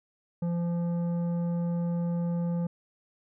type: tone with tanh clipping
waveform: sine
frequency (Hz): 171.8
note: F3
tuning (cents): -28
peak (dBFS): -28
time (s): 0.42-2.67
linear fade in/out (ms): 5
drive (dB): 10
effects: none